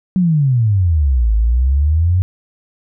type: exponential two-way sweep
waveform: sine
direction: down then up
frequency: 190.7 to 52.5 to 94.3 Hz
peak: -10 dBFS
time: 0.16-2.22 s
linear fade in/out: 0 ms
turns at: 1.33 s
effects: none